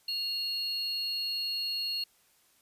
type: tone pair together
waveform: triangle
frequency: 2794 / 4316 Hz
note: F7 / C#8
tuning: 0 / -47 cents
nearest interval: minor sixth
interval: 753 cents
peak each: -37 / -30 dBFS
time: 0.08-2.04 s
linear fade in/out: 5 ms
effects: white hiss -66 dBFS RMS until 2.61 s + resampled to 32000 Hz